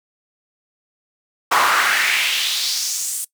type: noise with high-pass filter sweep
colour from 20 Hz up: brown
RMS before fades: -19 dBFS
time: 1.51-3.25 s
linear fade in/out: 10 ms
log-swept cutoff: 1000 to 9100 Hz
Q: 2.6
effects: noise-tail reverb RT60 0.1 s tail -20 dB re dry